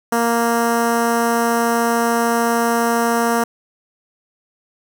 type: tone with notch filter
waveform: 10% pulse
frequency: 233.1 Hz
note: A#3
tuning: in tune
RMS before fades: -17 dBFS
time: 0.12-3.44 s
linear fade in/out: 5 ms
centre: 3500 Hz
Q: 1.1
effects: none